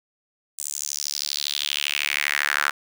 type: tone with high-pass filter sweep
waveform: sawtooth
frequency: 72.6 Hz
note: D2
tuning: 19 cents flat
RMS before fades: -26 dBFS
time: 0.58-2.71 s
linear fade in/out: 10 ms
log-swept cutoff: 8100 to 1400 Hz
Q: 3.5
effects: none